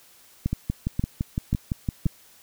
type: two click trains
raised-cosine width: 5 ms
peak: -11 / -12 dBFS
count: 4 / 10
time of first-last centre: 0.46-2.064 / 0.53-2.058 s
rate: 1.87 / 5.89 Hz
effects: white hiss -54 dBFS RMS until 2.42 s